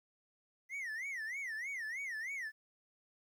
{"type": "tone with vibrato", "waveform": "triangle", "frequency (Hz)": 1975.5, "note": "B6", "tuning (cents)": 0, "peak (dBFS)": -37, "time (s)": [0.69, 2.52], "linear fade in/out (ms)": 50, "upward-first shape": "sine", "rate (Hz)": 3.2, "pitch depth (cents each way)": 230, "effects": ["12-bit"]}